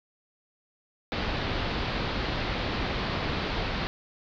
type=low-pass noise; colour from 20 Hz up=pink; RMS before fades=-30 dBFS; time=1.12-3.87 s; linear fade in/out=0 ms; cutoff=4600 Hz; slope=48 dB/octave; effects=none